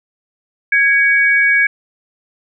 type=tone pair together; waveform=sine; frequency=1653 / 2254 Hz; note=G#6 / C#7; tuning=-9 / +28 cents; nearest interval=perfect fourth; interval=537 cents; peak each=-12 dBFS; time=0.72-1.67 s; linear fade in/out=5 ms; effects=none